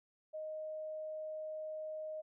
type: tone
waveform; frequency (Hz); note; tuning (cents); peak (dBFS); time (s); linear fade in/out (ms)
sine; 622.3; D#5; 0; -40; 0.33-2.22; 20
effects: none